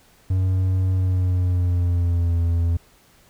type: tone with pitch glide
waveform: triangle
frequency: 93.4 to 84.66 Hz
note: F#2 to E2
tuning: +17 to +47 cents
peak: -15 dBFS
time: 0.3-2.77 s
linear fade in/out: 5 ms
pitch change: -170 cents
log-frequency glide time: 0.93-2.38 s
effects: pink hiss -55 dBFS RMS until 3.29 s